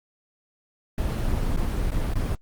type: noise with dropouts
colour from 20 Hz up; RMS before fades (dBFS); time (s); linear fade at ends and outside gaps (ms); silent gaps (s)
brown; -24; 0.98-2.35; 2; 1.563-1.572 / 1.907-1.917 / 2.139-2.155
effects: Opus 24 kbps